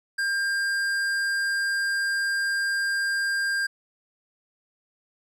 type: tone with tanh clipping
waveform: sine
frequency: 1599 Hz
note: G6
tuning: 34 cents sharp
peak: -25 dBFS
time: 0.18-3.67 s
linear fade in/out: 10 ms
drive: 14 dB
effects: none